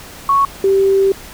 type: tone pair in turn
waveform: sine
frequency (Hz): 1108.7 / 389.5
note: C#6 / G4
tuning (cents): 0 / -11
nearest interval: octave + tritone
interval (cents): 1811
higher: first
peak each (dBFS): -9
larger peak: neither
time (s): 0.29-0.45 / 0.64-1.12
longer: second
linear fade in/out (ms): 2
effects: pink hiss -35 dBFS RMS until 1.33 s